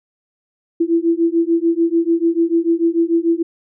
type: beating tone pair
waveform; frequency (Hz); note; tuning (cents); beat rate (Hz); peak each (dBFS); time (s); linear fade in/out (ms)
sine; 331 / 337.8; E4 / E4; +7 / +42; 6.8; -16; 0.8-3.43; 10
effects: none